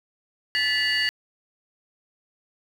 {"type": "tone cluster", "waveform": "sine", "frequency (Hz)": [1743, 1977, 2869, 4530], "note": ["A6", "B6", "F7", "C#8"], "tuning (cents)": [-17, 1, 46, 37], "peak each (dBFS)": -25, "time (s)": [0.55, 1.09], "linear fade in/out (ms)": 0, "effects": ["tanh soft clip ceiling -15 dBFS", "8-bit"]}